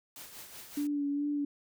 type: noise with tremolo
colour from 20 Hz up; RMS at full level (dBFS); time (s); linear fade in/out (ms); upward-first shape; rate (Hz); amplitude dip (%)
white; -46; 0.16-0.87; 2; sine; 5.3; 50
type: tone with vibrato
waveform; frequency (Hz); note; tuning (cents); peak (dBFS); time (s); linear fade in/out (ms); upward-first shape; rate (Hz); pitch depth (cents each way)
sine; 288.1; D4; -33; -29; 0.77-1.45; 5; sine; 2.4; 25
effects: none